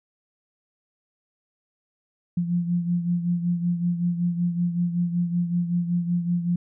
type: beating tone pair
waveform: sine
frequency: 173.2 / 178.5 Hz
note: F3 / F3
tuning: -14 / +38 cents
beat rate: 5.3 Hz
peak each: -22 / -29 dBFS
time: 2.37-6.56 s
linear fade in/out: 5 ms
effects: none

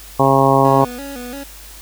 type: harmonic tone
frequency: 135.8 Hz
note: C#3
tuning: 35 cents flat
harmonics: 1 / 2 / 3 / 4 / 5 / 6 / 7 / 8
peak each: -18 / -18 / -18 / -18 / -18 / -18 / -18 / -18 dBFS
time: 0.19-0.85 s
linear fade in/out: 10 ms
type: tone with vibrato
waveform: 25% pulse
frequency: 261.6 Hz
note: C4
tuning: in tune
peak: -24 dBFS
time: 0.64-1.44 s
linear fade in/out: 10 ms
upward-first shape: square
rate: 2.9 Hz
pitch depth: 110 cents each way
effects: added 50 Hz sine -39 dBFS peak until 1.81 s + white hiss -39 dBFS RMS until 1.81 s

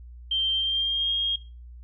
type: tone with pitch glide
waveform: sine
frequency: 3145 to 3247 Hz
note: G7 to G#7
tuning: +5 to -40 cents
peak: -22 dBFS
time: 0.31-1.36 s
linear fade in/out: 5 ms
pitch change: +55 cents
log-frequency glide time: 0.55-1.12 s
effects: noise-tail reverb RT60 0.3 s tail -19 dB re dry + added 60 Hz sine -41 dBFS peak until 1.83 s

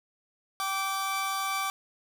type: tone pair together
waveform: sawtooth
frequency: 776.2 / 1163 Hz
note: G5 / D6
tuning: -17 / -17 cents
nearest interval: perfect fifth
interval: 700 cents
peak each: -30 / -26 dBFS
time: 0.6-1.7 s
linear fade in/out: 0 ms
effects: none

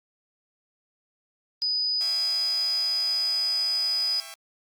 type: tone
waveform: sine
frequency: 4978 Hz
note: D#8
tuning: in tune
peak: -23 dBFS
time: 1.62-4.2 s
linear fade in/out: 0 ms
type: chord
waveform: 5% pulse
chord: C# diminished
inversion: first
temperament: just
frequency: 665.2 / 798.3 / 1108.7 Hz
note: E5 / G5 / C#6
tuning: +16 / +31 / 0 cents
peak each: -32 dBFS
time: 2.01-4.34 s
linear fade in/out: 0 ms
effects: Opus 48 kbps

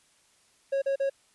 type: tone bursts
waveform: triangle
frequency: 548 Hz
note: C#5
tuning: 20 cents flat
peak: -22 dBFS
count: 3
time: 0.72-1.098 s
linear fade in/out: 10 ms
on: 100 ms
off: 39 ms
effects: white hiss -64 dBFS RMS until 1.34 s + resampled to 24000 Hz

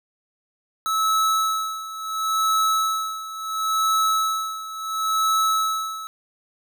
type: tone with tremolo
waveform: square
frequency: 1301 Hz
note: E6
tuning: 23 cents flat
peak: -18 dBFS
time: 0.86-6.07 s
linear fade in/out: 0 ms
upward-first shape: sine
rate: 0.72 Hz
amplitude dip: 80%
effects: none

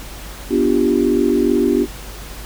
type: chord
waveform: sine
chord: G dominant seventh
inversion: first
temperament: equal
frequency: 246.9 / 293.7 / 349.2 / 392 Hz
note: B3 / D4 / F4 / G4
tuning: 0 / 0 / 0 / 0 cents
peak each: -18 dBFS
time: 0.49-1.87 s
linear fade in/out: 50 ms
effects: added 50 Hz sine -33 dBFS peak until 2.45 s + pink hiss -35 dBFS RMS until 2.45 s

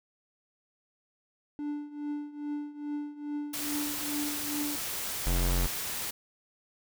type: tone with tremolo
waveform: triangle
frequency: 293.7 Hz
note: D4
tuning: in tune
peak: -28 dBFS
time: 1.59-4.76 s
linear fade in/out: 0 ms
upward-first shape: triangle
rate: 2.4 Hz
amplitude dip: 85%
type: noise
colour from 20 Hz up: white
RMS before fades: -35 dBFS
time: 3.53-6.11 s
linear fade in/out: 10 ms
type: tone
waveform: square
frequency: 44.18 Hz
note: F1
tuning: 21 cents sharp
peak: -26 dBFS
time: 5.26-5.67 s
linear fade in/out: 10 ms
effects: none

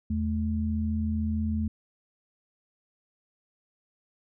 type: tone pair together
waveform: sine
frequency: 81.08 / 216.8 Hz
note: E2 / A3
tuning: -28 / -25 cents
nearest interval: octave + perfect fourth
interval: 1703 cents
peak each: -28 / -28 dBFS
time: 0.1-1.68 s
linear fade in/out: 5 ms
effects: none

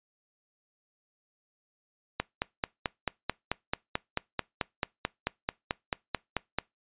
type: click train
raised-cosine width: 0.3 ms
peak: -11 dBFS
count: 21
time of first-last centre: 2.2-6.586 s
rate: 4.56 Hz
effects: noise-tail reverb RT60 0.2 s tail -24 dB re dry + resampled to 8000 Hz

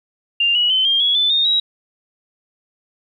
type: tone with pitch steps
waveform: sine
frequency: 2794 / 2924 / 3061 / 3204 / 3353 / 3510 / 3674 / 3845 Hz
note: F7 / F#7 / G7 / G7 / G#7 / A7 / A#7 / B7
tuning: 0 / -21 / -42 / +37 / +16 / -5 / -26 / -47 cents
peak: -13 dBFS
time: 0.4-1.6 s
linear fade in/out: 5 ms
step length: 150 ms
effects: 9-bit

